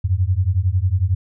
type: beating tone pair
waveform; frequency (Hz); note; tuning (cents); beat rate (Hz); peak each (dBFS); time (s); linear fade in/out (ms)
sine; 87.31 / 98.31; F2 / G2; 0 / +5; 11; -18; 0.04-1.15; 10
effects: none